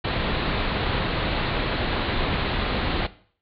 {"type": "low-pass noise", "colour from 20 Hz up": "pink", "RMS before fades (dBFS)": -25, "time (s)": [0.04, 3.07], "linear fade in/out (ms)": 10, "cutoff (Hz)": 4300, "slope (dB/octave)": 96, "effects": ["noise-tail reverb RT60 0.5 s tail -17 dB re dry"]}